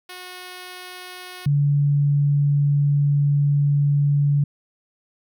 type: tone pair in turn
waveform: 5% pulse / sine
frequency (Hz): 364 / 143.62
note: F#4 / D3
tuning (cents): -28 / -38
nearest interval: octave + major third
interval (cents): 1610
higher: first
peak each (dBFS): -24 / -15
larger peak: second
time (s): 0.09-1.46 / 1.46-4.44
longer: second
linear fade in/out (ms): 5
effects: none